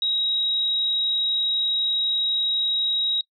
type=tone; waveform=sine; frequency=3816 Hz; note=A#7; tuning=40 cents sharp; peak=-20 dBFS; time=0.02-3.21 s; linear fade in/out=2 ms; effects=noise-tail reverb RT60 0.1 s tail -24 dB re dry